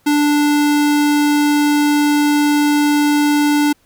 square tone, 293.7 Hz, D4, in tune, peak -12 dBFS, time 0.06-3.73 s, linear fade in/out 10 ms, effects pink hiss -57 dBFS RMS until 3.85 s

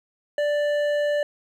sine tone with hard clipping, 587.3 Hz, D5, in tune, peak -22 dBFS, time 0.38-1.23 s, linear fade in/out 2 ms, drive 9 dB, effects none

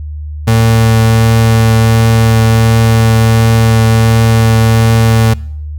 35% pulse tone with vibrato, 112.9 Hz, A2, 45 cents sharp, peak -4 dBFS, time 0.47-5.34 s, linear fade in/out 10 ms, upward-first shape triangle, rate 1.4 Hz, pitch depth 10 cents each way, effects noise-tail reverb RT60 0.7 s tail -23 dB re dry + added 75 Hz sine -19 dBFS peak until 5.78 s

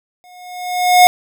square tone with exponential growth, 723 Hz, F#5, 40 cents flat, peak -3 dBFS, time 0.24-1.07 s, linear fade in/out 0 ms, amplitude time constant 180 ms, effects none

